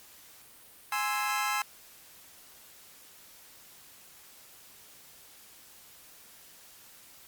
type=chord; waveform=25% pulse; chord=Ab augmented; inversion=none; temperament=equal; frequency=830.6 / 1046.5 / 1318.5 Hz; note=Ab5 / C6 / E6; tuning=0 / 0 / 0 cents; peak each=-29 dBFS; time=0.92-1.62 s; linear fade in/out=2 ms; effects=white hiss -54 dBFS RMS until 7.27 s + Opus 48 kbps